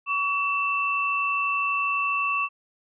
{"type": "tone pair together", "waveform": "sine", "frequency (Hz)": [1133, 2668], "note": ["C#6", "E7"], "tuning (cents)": [37, 20], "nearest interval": "octave + minor third", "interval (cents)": 1483, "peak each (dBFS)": -25, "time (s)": [0.06, 2.49], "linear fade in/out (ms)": 50, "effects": []}